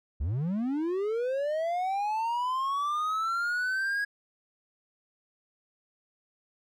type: linear sweep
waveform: triangle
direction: up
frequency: 60 to 1661.2 Hz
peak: -25 dBFS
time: 0.2-4.05 s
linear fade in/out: 10 ms
effects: none